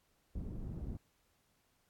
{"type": "low-pass noise", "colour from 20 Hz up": "pink", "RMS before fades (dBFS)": -42, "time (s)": [0.35, 0.97], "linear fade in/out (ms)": 5, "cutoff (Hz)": 240, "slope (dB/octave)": 12, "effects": ["pink hiss -75 dBFS RMS until 1.89 s", "AAC 64 kbps"]}